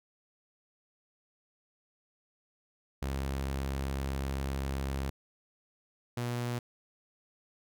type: tone pair in turn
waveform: sawtooth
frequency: 67.8 / 120.81 Hz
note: C#2 / B2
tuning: -38 / -38 cents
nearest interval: minor seventh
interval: 1000 cents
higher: second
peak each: -28 dBFS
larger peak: neither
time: 3.02-5.1 / 6.17-6.59 s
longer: first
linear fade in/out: 5 ms
effects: none